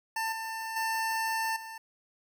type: tone with level steps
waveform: 25% pulse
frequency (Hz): 894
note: A5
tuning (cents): +27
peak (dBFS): -26 / -31 / -25 / -37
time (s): 0.16-1.78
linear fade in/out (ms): 5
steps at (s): 0.32 / 0.76 / 1.56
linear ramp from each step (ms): 5
effects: none